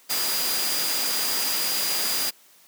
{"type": "tone in noise", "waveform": "sine", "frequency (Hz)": 4862, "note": "D#8", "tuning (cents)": -41, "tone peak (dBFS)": -28, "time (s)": [0.09, 2.31], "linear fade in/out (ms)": 20, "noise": "white", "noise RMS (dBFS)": -26, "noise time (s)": [0.09, 2.31], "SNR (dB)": -5, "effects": ["white hiss -55 dBFS RMS until 2.67 s", "high-pass 200 Hz 12 dB/octave"]}